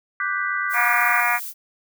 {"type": "chord", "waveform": "sine", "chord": "G major seventh", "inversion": "second", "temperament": "equal", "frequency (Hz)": [1174.7, 1480, 1568, 1975.5], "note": ["D6", "F#6", "G6", "B6"], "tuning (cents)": [0, 0, 0, 0], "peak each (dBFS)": -27, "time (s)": [0.2, 1.21], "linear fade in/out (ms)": 2}
{"type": "noise", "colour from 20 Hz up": "violet", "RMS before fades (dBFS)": -32, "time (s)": [0.69, 1.54], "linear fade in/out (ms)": 50}
{"type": "harmonic tone", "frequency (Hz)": 240, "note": "B3", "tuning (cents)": -49, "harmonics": [3, 4, 5, 6, 7, 8, 9, 10], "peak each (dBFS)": [-26, -26, -26, -26, -26, -26, -26, -26], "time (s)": [0.73, 1.4], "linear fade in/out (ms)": 50}
{"effects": []}